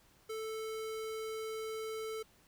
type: tone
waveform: square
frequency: 440 Hz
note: A4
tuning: in tune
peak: -39 dBFS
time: 0.29-2.23 s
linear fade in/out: 10 ms
effects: pink hiss -66 dBFS RMS until 2.47 s